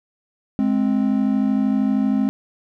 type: tone pair together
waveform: triangle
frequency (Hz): 209.6 / 262.5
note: G#3 / C4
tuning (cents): +16 / +6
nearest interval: major third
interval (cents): 390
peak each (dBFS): -17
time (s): 0.59-2.29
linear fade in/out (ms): 0
effects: none